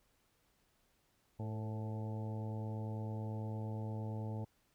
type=harmonic tone with a mistuned harmonic; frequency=108.8 Hz; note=A2; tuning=19 cents flat; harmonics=1 / 2 / 3 / 4 / 5 / 6 / 7 / 8; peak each=-39 / -46 / -52 / -52 / -53 / -57 / -57 / -54 dBFS; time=1.39-4.45 s; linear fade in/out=10 ms; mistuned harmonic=4; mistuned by=+37 cents; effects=pink hiss -75 dBFS RMS until 4.74 s